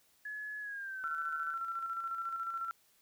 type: tone with pitch glide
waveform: sine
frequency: 1700 to 1505.8 Hz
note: G#6 to F#6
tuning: +40 to +30 cents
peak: -39 dBFS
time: 0.25-1.54 s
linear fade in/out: 5 ms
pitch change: -210 cents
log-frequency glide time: 0.6-1.06 s
type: tone with tremolo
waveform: sine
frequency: 1352 Hz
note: E6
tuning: 43 cents sharp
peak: -34 dBFS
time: 1.04-2.71 s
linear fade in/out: 0 ms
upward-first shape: square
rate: 14 Hz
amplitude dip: 40%
effects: white hiss -69 dBFS RMS until 3.01 s